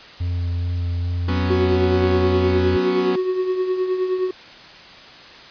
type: tone with vibrato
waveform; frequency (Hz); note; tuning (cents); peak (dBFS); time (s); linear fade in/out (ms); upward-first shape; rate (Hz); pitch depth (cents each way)
triangle; 87.31; F2; 0; -18; 0.2-2.77; 10; sine; 2.4; 13
type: chord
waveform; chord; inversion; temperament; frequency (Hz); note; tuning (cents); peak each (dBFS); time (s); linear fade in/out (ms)
sawtooth; F# suspended fourth; none; equal; 185 / 246.9 / 277.2; F#3 / B3 / C#4; 0 / 0 / 0; -22; 1.28-3.16; 5
type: tone with tremolo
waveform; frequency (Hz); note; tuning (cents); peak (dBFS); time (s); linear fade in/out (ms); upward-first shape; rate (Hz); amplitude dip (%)
triangle; 370; F#4; 0; -14; 1.5-4.31; 5; triangle; 9.6; 60
effects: white hiss -41 dBFS RMS until 5.5 s + resampled to 11025 Hz